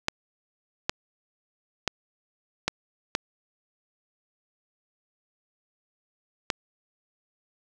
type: clicks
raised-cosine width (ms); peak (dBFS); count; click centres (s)
0.2; -6; 6; 0.084 / 0.895 / 1.877 / 2.68 / 3.151 / 6.502
effects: none